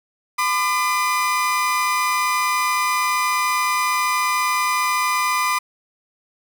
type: tone pair together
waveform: 30% pulse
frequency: 1010 / 1201.1 Hz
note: B5 / D6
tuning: +39 / +39 cents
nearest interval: minor third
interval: 300 cents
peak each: -18 dBFS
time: 0.38-5.59 s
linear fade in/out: 10 ms
effects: none